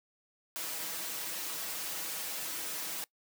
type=noise with comb filter; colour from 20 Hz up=white; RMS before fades=-38 dBFS; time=0.56-3.04 s; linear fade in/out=0 ms; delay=6.2 ms; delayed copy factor=+0.9; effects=noise-tail reverb RT60 0.1 s tail -22 dB re dry + high-pass 200 Hz 12 dB/octave